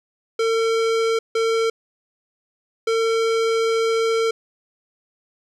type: tone bursts at uneven times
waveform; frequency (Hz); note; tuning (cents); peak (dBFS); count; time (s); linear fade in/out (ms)
square; 452.4; A4; +48; -18; 3; 0.39-1.19 / 1.35-1.7 / 2.87-4.31; 5
effects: low-pass 6000 Hz 12 dB/octave + 10-bit